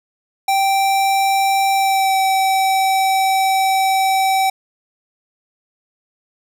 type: tone with pitch glide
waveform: square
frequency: 781 to 768.9 Hz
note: G5 to G5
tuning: -7 to -34 cents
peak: -14 dBFS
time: 0.48-4.5 s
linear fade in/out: 5 ms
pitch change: -27 cents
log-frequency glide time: 1.73-2.17 s
effects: none